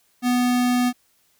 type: tone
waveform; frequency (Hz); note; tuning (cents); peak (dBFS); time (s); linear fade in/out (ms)
square; 246.9; B3; 0; -18; 0.22-0.93; 50
effects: white hiss -63 dBFS RMS until 1.39 s